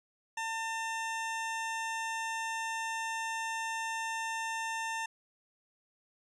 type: tone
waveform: 20% pulse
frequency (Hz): 900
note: A5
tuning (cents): +39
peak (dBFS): -29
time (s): 0.37-5.06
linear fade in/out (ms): 5
effects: resampled to 24000 Hz